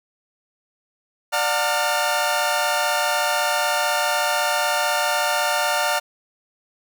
sawtooth tone cluster, 592 / 728 / 905 / 1400 Hz, D5 / F#5 / A5 / F6, +14 / -28 / +48 / +4 cents, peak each -21 dBFS, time 1.32-6 s, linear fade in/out 20 ms, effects none

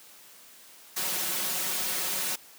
white noise with comb filter, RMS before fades -30 dBFS, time 0.96-2.36 s, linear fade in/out 10 ms, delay 5.4 ms, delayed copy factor +0.8, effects white hiss -52 dBFS RMS until 2.58 s + high-pass 150 Hz 12 dB/octave

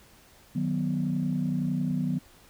sine chord, B major, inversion first, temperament just, 154.34 / 185.21 / 246.9 Hz, D#3 / F#3 / B3, -14 / +2 / 0 cents, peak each -29 dBFS, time 0.55-2.19 s, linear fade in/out 10 ms, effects tanh soft clip ceiling -17 dBFS + pink hiss -56 dBFS RMS until 2.49 s

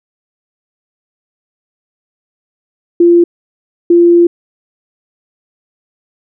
sine tone pair in turn, 344.6 / 344.6 Hz, F4 / F4, -23 / -23 cents, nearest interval unison, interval 0 cents, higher neither, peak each -3 dBFS, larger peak neither, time 3-3.24 / 3.9-4.27 s, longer second, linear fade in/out 5 ms, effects none

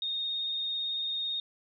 sine tone with vibrato, 3696 Hz, A#7, 16 cents flat, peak -30 dBFS, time 0.02-1.4 s, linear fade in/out 2 ms, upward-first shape sine, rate 18 Hz, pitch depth 16 cents each way, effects none

